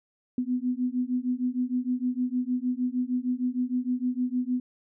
sine beating tone pair, 246.9 / 253.4 Hz, B3 / B3, 0 / +45 cents, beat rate 6.5 Hz, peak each -28 dBFS, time 0.38-4.6 s, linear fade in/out 2 ms, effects none

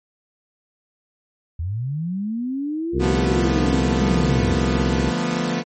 sine linear two-way sweep, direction up then down, 76.5 to 399.2 to 76.5 Hz, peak -22 dBFS, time 1.59-4.57 s, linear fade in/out 5 ms, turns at 3.21 s
harmonic tone, 65.41 Hz, C2, in tune, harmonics 1 / 2 / 3 / 4 / 5 / 6 / 7, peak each -23 / -26 / -28 / -29 / -30 / -31 / -31 dBFS, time 2.92-5.13 s, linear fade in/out 50 ms
sawtooth chord, B half-diminished seventh, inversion first, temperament equal with one note detuned, 146.83 / 174.61 / 220 / 244.8 Hz, D3 / F3 / A3 / B3, 0 / 0 / 0 / -15 cents, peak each -26 / -21 / -23 / -20 dBFS, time 2.99-5.64 s, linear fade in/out 50 ms
effects MP3 32 kbps

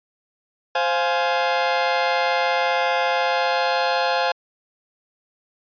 sawtooth chord, F minor, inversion second, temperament just, 523.8 / 698.5 / 838.1 Hz, C5 / F5 / Ab5, +2 / 0 / +16 cents, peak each -19 dBFS, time 0.75-4.32 s, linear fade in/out 5 ms, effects resampled to 11025 Hz

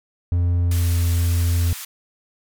triangle tone with pitch glide, 87.31 to 85.71 Hz, F2 to F2, 0 to -32 cents, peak -14 dBFS, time 0.32-1.73 s, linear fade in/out 0 ms, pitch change -32 cents, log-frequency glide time 0.6-0.93 s
white band-pass noise, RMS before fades -34 dBFS, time 0.71-1.85 s, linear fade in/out 5 ms, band 1000 to 16000 Hz, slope 24 dB/octave
effects none

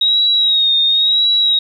sine tone with vibrato, 3785 Hz, A#7, 26 cents sharp, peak -10 dBFS, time 0.01-1.59 s, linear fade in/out 5 ms, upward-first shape sine, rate 0.96 Hz, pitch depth 53 cents each way, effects 8-bit

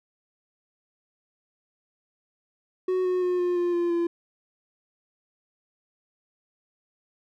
triangle tone with pitch steps, 369.9 / 365 / 360.2 / 355.4 / 350.8 / 346.1 / 341.6 Hz, F#4 / F#4 / F#4 / F4 / F4 / F4 / F4, 0 / -24 / -46 / +30 / +8 / -16 / -38 cents, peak -20 dBFS, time 2.88-4.07 s, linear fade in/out 5 ms, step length 170 ms, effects none

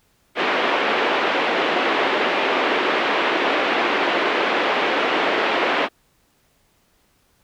pink band-pass noise, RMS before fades -20 dBFS, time 0.35-5.89 s, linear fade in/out 50 ms, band 310 to 3100 Hz, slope 24 dB/octave, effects pink hiss -62 dBFS RMS until 7.43 s

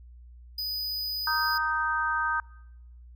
square tone, 4978 Hz, D#8, in tune, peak -30 dBFS, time 0.58-1.58 s, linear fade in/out 5 ms
sine chord, Eb major, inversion second, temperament just, 933.4 / 1244.5 / 1555.6 Hz, Bb5 / Eb6 / G6, +2 / 0 / -14 cents, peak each -31 / -29 / -28 dBFS, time 1.27-2.4 s, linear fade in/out 2 ms
effects noise-tail reverb RT60 1.0 s tail -26 dB re dry + added 60 Hz sine -46 dBFS peak until 3.15 s

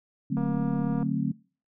sine chord, D dominant seventh, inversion none, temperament just, 146.83 / 183.54 / 220.2 / 264.3 Hz, D3 / F#3 / A3 / C4, 0 / -14 / +2 / +18 cents, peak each -30 dBFS, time 0.3-1.32 s, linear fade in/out 10 ms
click train, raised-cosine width 1 ms, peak -26 dBFS, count 157, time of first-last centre 0.37-1.028 s, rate 237 Hz
effects noise-tail reverb RT60 0.4 s tail -24 dB re dry

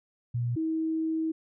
sine tone pair in turn, 120 / 320.4 Hz, B2 / E4, -49 / -49 cents, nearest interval octave + perfect fourth, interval 1700 cents, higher second, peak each -26 dBFS, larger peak neither, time 0.34-0.56 / 0.56-1.32 s, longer second, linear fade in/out 10 ms, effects none

